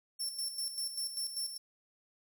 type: tone with tremolo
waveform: 25% pulse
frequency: 5410 Hz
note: E8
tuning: 44 cents sharp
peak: -29 dBFS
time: 0.19-1.58 s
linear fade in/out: 20 ms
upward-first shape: square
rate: 5.1 Hz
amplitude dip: 60%
effects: none